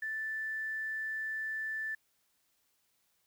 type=tone with quantisation; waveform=sine; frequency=1760 Hz; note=A6; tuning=in tune; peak=-34 dBFS; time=0.02-1.95 s; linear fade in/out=5 ms; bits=10; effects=white hiss -75 dBFS RMS until 3.26 s